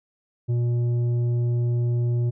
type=tone with tanh clipping; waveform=sine; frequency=120 Hz; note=B2; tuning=49 cents flat; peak=-21 dBFS; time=0.48-2.31 s; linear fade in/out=20 ms; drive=7 dB; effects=none